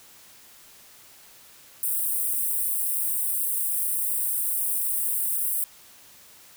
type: high-pass noise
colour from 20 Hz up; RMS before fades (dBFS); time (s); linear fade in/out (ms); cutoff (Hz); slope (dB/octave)
white; -26; 1.83-5.64; 0; 8300; 96
effects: white hiss -51 dBFS RMS until 6.56 s